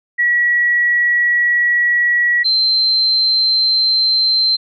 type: tone pair in turn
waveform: sine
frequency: 1927 / 4114 Hz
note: B6 / C8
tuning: -43 / -30 cents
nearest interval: octave + minor second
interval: 1313 cents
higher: second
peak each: -11 dBFS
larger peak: neither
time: 0.18-2.44 / 2.44-4.57 s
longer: first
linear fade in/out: 20 ms
effects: none